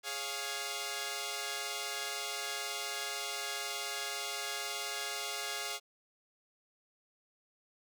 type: chord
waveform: 5% pulse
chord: Db major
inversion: second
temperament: equal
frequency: 415.3 / 554.4 / 698.5 Hz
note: Ab4 / Db5 / F5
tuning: 0 / 0 / 0 cents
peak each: -30 / -31 / -28 dBFS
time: 0.03-5.8 s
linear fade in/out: 50 ms
effects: none